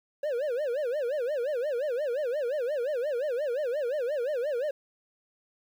triangle tone with vibrato, 536 Hz, C5, 42 cents sharp, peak -25 dBFS, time 0.23-4.71 s, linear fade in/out 5 ms, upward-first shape sine, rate 5.7 Hz, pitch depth 240 cents each way, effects 10-bit

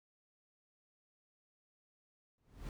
brown noise with exponential growth, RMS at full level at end -41 dBFS, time 2.38-2.69 s, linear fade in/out 1 ms, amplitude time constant 67 ms, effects none

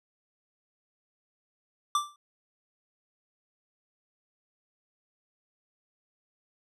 square tone with exponential decay, 1174.7 Hz, D6, in tune, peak -21 dBFS, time 1.95-2.16 s, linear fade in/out 2 ms, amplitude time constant 44 ms, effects low-pass 10000 Hz 12 dB/octave

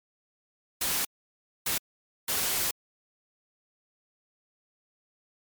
white noise bursts at uneven times, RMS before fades -28 dBFS, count 3, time 0.81-1.05 / 1.66-1.78 / 2.28-2.71 s, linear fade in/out 5 ms, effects MP3 96 kbps

